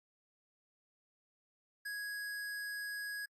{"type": "tone", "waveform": "square", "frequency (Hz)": 1661.2, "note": "G#6", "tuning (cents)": 0, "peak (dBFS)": -40, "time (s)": [1.85, 3.26], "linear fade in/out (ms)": 10, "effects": ["AAC 64 kbps"]}